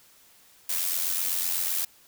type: noise with amplitude modulation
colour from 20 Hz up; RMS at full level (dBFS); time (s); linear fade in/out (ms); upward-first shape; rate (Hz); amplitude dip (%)
blue; -25; 0.69-1.85; 5; sine; 87.9; 60
effects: white hiss -57 dBFS RMS until 2.07 s